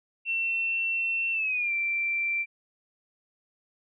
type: tone with pitch glide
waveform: sine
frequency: 2701 to 2351 Hz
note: E7 to D7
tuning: +42 to +1 cents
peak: -25 dBFS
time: 0.25-2.46 s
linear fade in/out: 50 ms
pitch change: -241 cents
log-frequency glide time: 1.32-1.72 s
effects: none